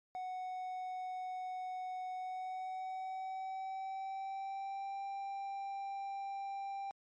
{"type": "tone with pitch glide", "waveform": "triangle", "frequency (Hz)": [740, 788.5], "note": ["F#5", "G5"], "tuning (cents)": [0, 10], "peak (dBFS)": -37, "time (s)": [0.15, 6.91], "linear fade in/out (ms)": 0, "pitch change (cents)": 110, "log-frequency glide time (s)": [2.14, 5], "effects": ["MP3 32 kbps"]}